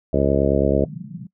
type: harmonic tone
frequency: 69.3 Hz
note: C#2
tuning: in tune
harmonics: 1 / 2 / 3 / 4 / 5 / 6 / 7 / 8 / 9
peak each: -24 / -24 / -24 / -24 / -24 / -24 / -24 / -24 / -24 dBFS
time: 0.13-0.85 s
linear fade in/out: 5 ms
type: band-pass noise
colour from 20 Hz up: white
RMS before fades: -34 dBFS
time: 0.82-1.27 s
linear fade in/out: 10 ms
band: 140 to 190 Hz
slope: 48 dB/octave
effects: noise-tail reverb RT60 0.1 s tail -22 dB re dry